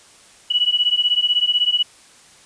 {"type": "beating tone pair", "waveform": "sine", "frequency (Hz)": [2931, 2947], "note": ["F#7", "F#7"], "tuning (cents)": [-17, -8], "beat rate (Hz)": 16, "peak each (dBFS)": [-18, -18], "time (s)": [0.5, 1.83], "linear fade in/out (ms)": 10, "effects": ["white hiss -48 dBFS RMS until 2.45 s", "resampled to 22050 Hz"]}